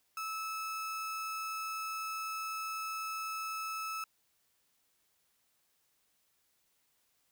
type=tone; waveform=35% pulse; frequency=1304 Hz; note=E6; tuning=19 cents flat; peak=-35 dBFS; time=0.17-4.04 s; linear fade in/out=2 ms; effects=white hiss -75 dBFS RMS until 7.31 s